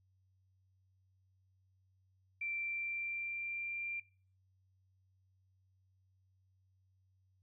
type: tone with pitch glide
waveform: sine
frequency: 2349 to 2374 Hz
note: D7 to D7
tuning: 0 to +18 cents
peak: -37 dBFS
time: 2.41-4 s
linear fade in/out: 5 ms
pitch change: +18 cents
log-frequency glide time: 2.54-3.81 s
effects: noise-tail reverb RT60 0.4 s tail -21 dB re dry + added 94 Hz sine -70 dBFS peak until 7.42 s